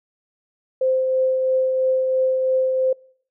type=tone with tremolo; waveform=sine; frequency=520 Hz; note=C5; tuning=11 cents flat; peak=-15 dBFS; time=0.81-2.93 s; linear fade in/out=5 ms; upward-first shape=triangle; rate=3 Hz; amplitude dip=35%; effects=noise-tail reverb RT60 0.6 s tail -25 dB re dry